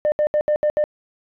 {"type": "tone bursts at uneven times", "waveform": "sine", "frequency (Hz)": 600, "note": "D5", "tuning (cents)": 37, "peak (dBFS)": -13, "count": 6, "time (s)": [[0.05, 0.12], [0.19, 0.27], [0.34, 0.41], [0.48, 0.56], [0.63, 0.7], [0.77, 0.84]], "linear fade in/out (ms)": 0, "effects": ["tanh soft clip ceiling -13 dBFS"]}